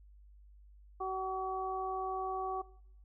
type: harmonic tone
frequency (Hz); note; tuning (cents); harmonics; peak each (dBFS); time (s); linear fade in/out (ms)
378.2; F#4; +38; 1 / 2 / 3; -39 / -38 / -39; 1-2.62; 10
effects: noise-tail reverb RT60 0.7 s tail -20 dB re dry + added 50 Hz sine -55 dBFS peak until 3.04 s